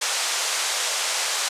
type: band-pass noise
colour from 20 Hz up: white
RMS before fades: -25 dBFS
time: 0.01-1.49 s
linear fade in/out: 10 ms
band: 510 to 8200 Hz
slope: 24 dB/octave
effects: resampled to 32000 Hz